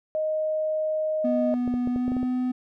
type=tone; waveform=sine; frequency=622.3 Hz; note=D#5; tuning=in tune; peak=-23 dBFS; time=0.15-1.54 s; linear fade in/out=0 ms
type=tone with pitch glide; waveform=triangle; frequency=246.1 to 252 Hz; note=B3 to B3; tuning=-6 to +35 cents; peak=-21 dBFS; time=1.24-2.52 s; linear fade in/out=10 ms; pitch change=+41 cents; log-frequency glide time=1.9-2.16 s
type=clicks; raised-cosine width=2 ms; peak=-20 dBFS; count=8; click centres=1.677 / 1.74 / 1.874 / 1.961 / 2.08 / 2.119 / 2.167 / 2.23 s
effects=none